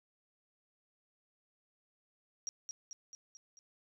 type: tone with echo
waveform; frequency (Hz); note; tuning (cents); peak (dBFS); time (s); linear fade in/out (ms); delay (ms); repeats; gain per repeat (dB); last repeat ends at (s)
sine; 5680; F8; +28; -36; 2.47-2.49; 0; 220; 5; -4; 3.59
effects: none